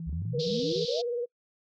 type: tone bursts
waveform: sine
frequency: 164.81 Hz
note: E3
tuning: in tune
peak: -34 dBFS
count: 7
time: 0-0.852 s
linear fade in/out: 2 ms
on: 96 ms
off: 30 ms
type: exponential sweep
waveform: sine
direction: up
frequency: 64 to 717 Hz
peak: -31 dBFS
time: 0.06-1.02 s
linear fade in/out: 20 ms
type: tone with vibrato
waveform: sine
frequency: 480 Hz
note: B4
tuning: 49 cents flat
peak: -28 dBFS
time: 0.33-1.26 s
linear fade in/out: 20 ms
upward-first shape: triangle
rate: 19 Hz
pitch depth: 58 cents each way
type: band-pass noise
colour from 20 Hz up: pink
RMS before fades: -37 dBFS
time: 0.39-1.02 s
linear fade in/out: 10 ms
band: 3500 to 5000 Hz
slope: 48 dB/octave
effects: noise-tail reverb RT60 0.1 s tail -26 dB re dry